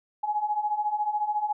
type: beating tone pair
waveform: sine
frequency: 830.6 / 844.6 Hz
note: G#5 / G#5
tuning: 0 / +29 cents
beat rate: 14 Hz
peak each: -30 / -26 dBFS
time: 0.23-1.53 s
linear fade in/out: 10 ms
effects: none